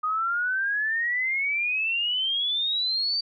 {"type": "exponential sweep", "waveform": "sine", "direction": "up", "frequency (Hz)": [1234, 4653], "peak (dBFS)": -23, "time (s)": [0.03, 3.21], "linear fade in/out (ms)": 10, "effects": []}